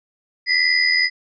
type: tone cluster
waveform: sine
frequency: 1968 / 2050 / 4972 Hz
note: B6 / C7 / D#8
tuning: -7 / -36 / -2 cents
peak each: -19 dBFS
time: 0.46-1.1 s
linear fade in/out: 50 ms
effects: none